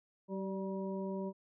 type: harmonic tone with a mistuned harmonic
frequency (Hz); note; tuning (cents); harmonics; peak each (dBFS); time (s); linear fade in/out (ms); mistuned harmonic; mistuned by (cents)
191.9; G3; -37; 1 / 2 / 3 / 5; -38 / -41 / -44 / -48; 0.28-1.33; 50; 3; +26
effects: none